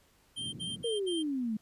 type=tone bursts; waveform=square; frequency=3155 Hz; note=G7; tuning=10 cents sharp; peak=-36 dBFS; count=4; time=0.36-1.232 s; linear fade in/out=20 ms; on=170 ms; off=64 ms
type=band-pass noise; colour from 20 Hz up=white; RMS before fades=-45 dBFS; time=0.37-0.86 s; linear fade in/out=50 ms; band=110 to 240 Hz; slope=24 dB/octave
type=exponential sweep; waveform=sine; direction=down; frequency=480 to 209 Hz; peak=-30 dBFS; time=0.84-1.57 s; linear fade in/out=5 ms
effects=pink hiss -66 dBFS RMS until 1.61 s + resampled to 32000 Hz